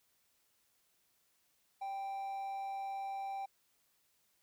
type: tone with amplitude modulation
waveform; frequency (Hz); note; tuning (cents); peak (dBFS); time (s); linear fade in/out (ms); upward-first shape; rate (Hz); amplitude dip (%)
triangle; 784; G5; 0; -35; 1.81-3.46; 10; sine; 214; 25
effects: white hiss -75 dBFS RMS until 4.42 s